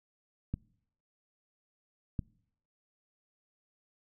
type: clicks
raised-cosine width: 5 ms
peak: -20 dBFS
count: 2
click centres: 0.54 / 2.192 s
effects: noise-tail reverb RT60 0.7 s tail -25 dB re dry